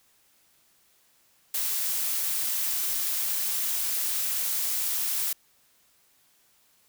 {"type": "noise", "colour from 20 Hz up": "blue", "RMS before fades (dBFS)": -28, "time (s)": [1.54, 5.33], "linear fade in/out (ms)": 5, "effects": ["white hiss -64 dBFS RMS until 6.88 s"]}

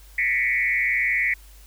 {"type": "tone with frequency modulation", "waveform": "sine", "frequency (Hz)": 2093, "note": "C7", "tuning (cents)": 0, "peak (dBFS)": -19, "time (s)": [0.18, 1.34], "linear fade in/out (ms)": 5, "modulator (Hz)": 126, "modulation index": 1.7, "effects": ["added 50 Hz sine -45 dBFS peak until 1.66 s", "white hiss -53 dBFS RMS until 1.66 s"]}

